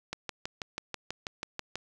click train, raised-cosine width 0.2 ms, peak -17 dBFS, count 11, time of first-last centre 0.13-1.756 s, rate 6.15 Hz, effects none

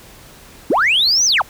sine linear two-way sweep, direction up then down, 200 to 6272 to 583 Hz, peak -10 dBFS, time 0.7-1.42 s, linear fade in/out 5 ms, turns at 1.25 s, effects tanh soft clip ceiling -8 dBFS + pink hiss -42 dBFS RMS until 1.49 s

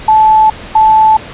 sine tone pair in turn, 869 / 872.5 Hz, A5 / A5, -22 / -15 cents, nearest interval unison, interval 7 cents, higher second, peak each -3 dBFS, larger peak neither, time 0.08-0.5 / 0.75-1.17 s, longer neither, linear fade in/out 5 ms, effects pink hiss -28 dBFS RMS until 1.33 s + resampled to 8000 Hz

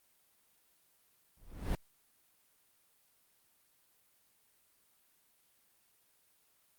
brown noise with exponential growth, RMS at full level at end -26 dBFS, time 1.37-1.75 s, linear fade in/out 1 ms, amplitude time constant 81 ms, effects white hiss -71 dBFS RMS until 6.78 s + Opus 32 kbps

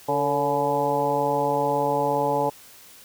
harmonic tone with a mistuned harmonic, 142.2 Hz, C#3, 45 cents sharp, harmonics 1 / 2 / 3 / 4 / 5 / 6 / 7, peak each -33 / -31 / -27 / -26 / -32 / -24 / -32 dBFS, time 0.08-2.5 s, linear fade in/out 10 ms, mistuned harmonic 3, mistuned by +67 cents, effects white hiss -48 dBFS RMS until 3.04 s

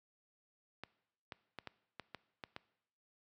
clicks, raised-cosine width 0.3 ms, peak -28 dBFS, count 8, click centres 0.836 / 1.322 / 1.587 / 1.673 / 1.997 / 2.147 / 2.438 / 2.564 s, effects noise-tail reverb RT60 0.8 s tail -20 dB re dry + high-pass 80 Hz 12 dB/octave

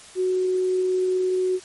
sine tone, 370 Hz, F#4, in tune, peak -19 dBFS, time 0.15-1.6 s, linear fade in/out 50 ms, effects white hiss -45 dBFS RMS until 1.64 s + MP3 48 kbps

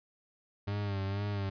40% pulse tone with vibrato, 100 Hz, G2, 35 cents sharp, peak -31 dBFS, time 0.67-1.5 s, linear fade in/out 10 ms, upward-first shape sine, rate 2.1 Hz, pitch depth 51 cents each way, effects resampled to 11025 Hz

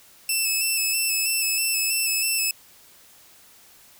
10% pulse tone with vibrato, 2634 Hz, E7, 2 cents flat, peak -13 dBFS, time 0.29-2.51 s, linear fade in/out 2 ms, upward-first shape square, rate 3.1 Hz, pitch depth 24 cents each way, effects white hiss -52 dBFS RMS until 3.99 s

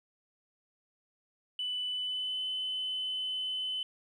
sine tone with pitch glide, 2987 to 3029 Hz, F#7 to F#7, +16 to +40 cents, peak -31 dBFS, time 1.59-3.83 s, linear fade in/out 2 ms, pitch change +24 cents, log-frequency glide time 1.87-2.43 s, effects tanh soft clip ceiling -27 dBFS + 12-bit

